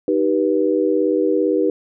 sine chord, Eb augmented, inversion none, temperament just, 311.1 / 388.9 / 486.1 Hz, Eb4 / G4 / B4, 0 / -14 / -28 cents, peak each -19 dBFS, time 0.08-1.7 s, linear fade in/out 2 ms, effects none

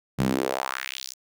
sawtooth tone with high-pass filter sweep, 65.41 Hz, C2, in tune, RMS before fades -28 dBFS, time 0.18-1.14 s, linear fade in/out 20 ms, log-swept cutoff 140 to 6400 Hz, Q 2.4, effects none

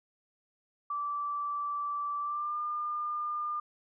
sine tone with pitch glide, 1163 to 1204.7 Hz, D6 to D6, -17 to +44 cents, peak -31 dBFS, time 0.9-3.6 s, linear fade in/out 5 ms, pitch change +61 cents, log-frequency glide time 2.2-2.57 s, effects none

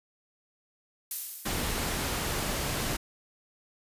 violet noise with exponential decay, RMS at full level -29 dBFS, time 1.11-2.22 s, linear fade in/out 1 ms, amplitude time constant 240 ms
pink noise, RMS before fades -31 dBFS, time 1.45-2.97 s, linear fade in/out 10 ms
effects resampled to 32000 Hz

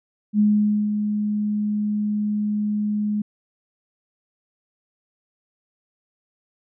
sine tone with ADSR envelope, 209.4 Hz, G#3, 15 cents sharp, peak -13 dBFS, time 0.33-3.22 s, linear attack 63 ms, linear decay 500 ms, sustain -7 dB, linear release 6 ms, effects none

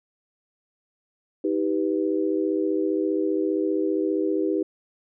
sine chord, Eb augmented, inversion none, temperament equal with one note detuned, 316.9 / 392 / 493.9 Hz, Eb4 / G4 / B4, +32 / 0 / 0 cents, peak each -24 / -25 / -29 dBFS, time 1.44-4.63 s, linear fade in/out 5 ms, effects none

